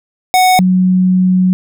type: tone pair in turn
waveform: square / sine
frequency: 740 / 184.31 Hz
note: F#5 / F#3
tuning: 0 / -6 cents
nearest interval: 2 octaves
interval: 2406 cents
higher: first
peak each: -7 dBFS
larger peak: neither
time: 0.34-0.59 / 0.59-1.53 s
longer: second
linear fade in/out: 0 ms
effects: none